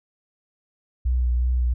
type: tone with vibrato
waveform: sine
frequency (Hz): 61.5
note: B1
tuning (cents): -7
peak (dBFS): -18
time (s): 1.05-1.74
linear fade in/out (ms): 10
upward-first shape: sine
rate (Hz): 2.7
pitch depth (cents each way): 27
effects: none